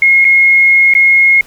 sine tone with dropouts, 2156 Hz, C#7, 49 cents flat, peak -4 dBFS, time 0.02-1.41 s, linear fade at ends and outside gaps 2 ms, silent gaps 0.245-0.25 / 0.938-0.95 s, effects pink hiss -41 dBFS RMS until 1.46 s

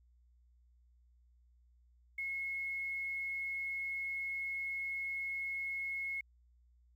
sine tone with quantisation, 2174 Hz, C#7, 34 cents flat, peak -36 dBFS, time 2.18-6.21 s, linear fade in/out 5 ms, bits 11, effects added 60 Hz sine -64 dBFS peak until 6.95 s

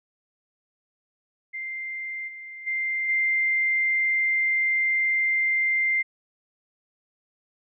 sine tone with level steps, 2093 Hz, C7, in tune, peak -30 / -37 / -24 / -20 dBFS, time 1.53-6.03 s, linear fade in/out 20 ms, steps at 2.27 / 2.66 / 3.08 s, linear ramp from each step 20 ms, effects none

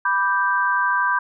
sine chord, G major, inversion first, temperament equal, 987.8 / 1174.7 / 1568 Hz, B5 / D6 / G6, 0 / 0 / 0 cents, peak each -21 / -24 / -20 dBFS, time 0.05-1.19 s, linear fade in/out 5 ms, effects none

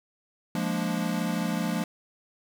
square chord, Bb dominant seventh, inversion second, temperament equal, 174.61 / 207.7 / 233.1 / 293.7 Hz, F3 / Ab3 / Bb3 / D4, 0 / 0 / 0 / 0 cents, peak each -31 / -32 / -33 / -36 dBFS, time 0.55-1.84 s, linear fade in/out 2 ms, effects none

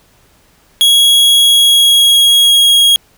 45% pulse tone with pitch glide, 3322 to 3290 Hz, G#7 to G#7, 0 to -17 cents, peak -5 dBFS, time 0.81-2.96 s, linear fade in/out 0 ms, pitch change -17 cents, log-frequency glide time 1.42-2.83 s, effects pink hiss -50 dBFS RMS until 3.17 s

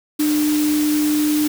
sine tone in noise, 300 Hz, D4, 37 cents sharp, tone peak -15 dBFS, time 0.19-1.48 s, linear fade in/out 10 ms, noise white, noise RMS -27 dBFS, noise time 0.19-1.48 s, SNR +9 dB, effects none

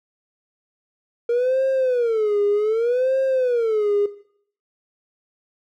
triangle tone with vibrato, 466.2 Hz, A#4, in tune, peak -14 dBFS, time 1.29-4.06 s, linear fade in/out 5 ms, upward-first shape sine, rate 0.65 Hz, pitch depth 230 cents each way, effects noise-tail reverb RT60 0.6 s tail -18 dB re dry + tanh soft clip ceiling -12 dBFS

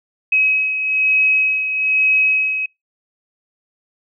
sine beating tone pair, 2548 / 2549.1 Hz, D#7 / D#7, +41 / +41 cents, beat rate 1.1 Hz, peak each -22 / -14 dBFS, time 0.32-2.66 s, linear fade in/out 5 ms, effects noise-tail reverb RT60 0.2 s tail -26 dB re dry

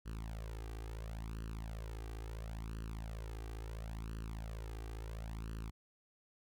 sawtooth tone with flanger, 55 Hz, A1, in tune, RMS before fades -44 dBFS, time 0.05-5.71 s, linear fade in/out 20 ms, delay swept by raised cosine 0.67 to 2.57 ms, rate 0.73 Hz, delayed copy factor +0.85, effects none

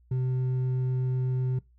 sine tone with hard clipping, 128 Hz, C3, 38 cents flat, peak -26 dBFS, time 0.11-1.59 s, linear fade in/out 5 ms, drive 4 dB, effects noise-tail reverb RT60 0.2 s tail -21 dB re dry + added 60 Hz sine -57 dBFS peak until 1.78 s

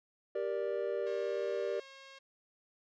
triangle chord, G minor, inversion none, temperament just, 392 / 470.4 / 588 Hz, G4 / Bb4 / D5, 0 / +16 / +2 cents, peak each -35 dBFS, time 0.35-1.8 s, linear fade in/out 5 ms
5% pulse tone, 541 Hz, C#5, 42 cents flat, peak -38 dBFS, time 1.06-2.19 s, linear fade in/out 10 ms
effects low-pass 4000 Hz 12 dB/octave

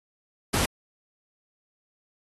pink noise, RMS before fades -25 dBFS, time 0.53-0.66 s, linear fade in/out 10 ms, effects AAC 32 kbps

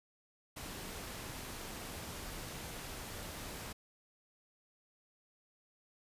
pink noise, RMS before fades -45 dBFS, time 0.56-3.73 s, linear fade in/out 10 ms, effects resampled to 32000 Hz

